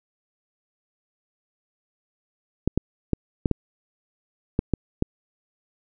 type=clicks; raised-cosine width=3 ms; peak=-7 dBFS; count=8; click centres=2.676 / 2.776 / 3.133 / 3.458 / 3.513 / 4.591 / 4.737 / 5.024 s; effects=none